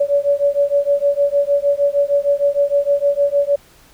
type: beating tone pair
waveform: sine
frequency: 566 / 572.5 Hz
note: C#5 / D5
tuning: +36 / -44 cents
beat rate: 6.5 Hz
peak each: -16 dBFS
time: 0-3.56 s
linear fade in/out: 10 ms
effects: pink hiss -49 dBFS RMS until 3.93 s